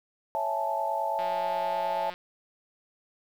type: chord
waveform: sine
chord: A major seventh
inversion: first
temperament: equal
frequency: 554.4 / 659.3 / 830.6 / 880 Hz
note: C#5 / E5 / G#5 / A5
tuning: 0 / 0 / 0 / 0 cents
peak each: -35 / -32 / -35 / -29 dBFS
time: 0.35-2.1 s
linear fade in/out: 0 ms
type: click train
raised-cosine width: 0.3 ms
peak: -26 dBFS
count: 171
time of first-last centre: 1.19-2.14 s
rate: 179 Hz
effects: 9-bit